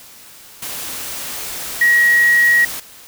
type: tone in noise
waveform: sine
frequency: 1902 Hz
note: A#6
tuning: 34 cents sharp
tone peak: -9 dBFS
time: 1.81-2.65 s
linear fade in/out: 5 ms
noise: white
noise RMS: -27 dBFS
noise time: 0.62-2.8 s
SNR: +15 dB
effects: white hiss -41 dBFS RMS until 3.07 s